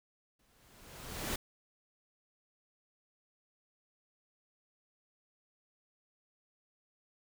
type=noise with exponential growth; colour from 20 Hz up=pink; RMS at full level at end=-34 dBFS; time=0.39-1.36 s; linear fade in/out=5 ms; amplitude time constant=210 ms; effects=none